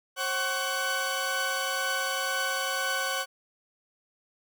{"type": "tone cluster", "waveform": "sawtooth", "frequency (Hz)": [536, 754, 1122, 1506], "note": ["C5", "F#5", "C#6", "F#6"], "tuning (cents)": [42, 32, 21, 30], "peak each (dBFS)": [-31, -33, -31, -26], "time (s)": [0.16, 3.26], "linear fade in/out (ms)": 50, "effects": []}